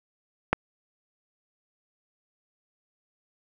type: click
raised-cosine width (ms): 0.5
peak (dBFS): -5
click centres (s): 0.53
effects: none